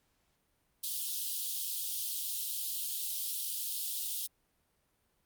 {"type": "high-pass noise", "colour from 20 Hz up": "white", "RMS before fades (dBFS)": -36, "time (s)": [0.83, 4.27], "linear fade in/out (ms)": 10, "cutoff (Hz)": 3100, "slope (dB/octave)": 48, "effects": ["pink hiss -75 dBFS RMS until 5.25 s", "Opus 48 kbps"]}